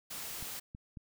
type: noise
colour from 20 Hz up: white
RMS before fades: -42 dBFS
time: 0.1-0.6 s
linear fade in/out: 10 ms
type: clicks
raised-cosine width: 5 ms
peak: -33 dBFS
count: 3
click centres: 0.426 / 0.749 / 0.972 s
effects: none